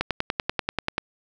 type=click train; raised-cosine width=0.3 ms; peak=-7 dBFS; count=11; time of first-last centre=0.01-0.981 s; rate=10.3 Hz; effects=none